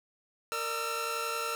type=tone cluster; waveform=sawtooth; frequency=461.6 / 594 / 1283 / 1354 Hz; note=A#4 / D5 / E6 / E6; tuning=-17 / +20 / -47 / +46 cents; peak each=-34 / -38 / -38 / -30 dBFS; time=0.52-1.55 s; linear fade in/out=0 ms; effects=none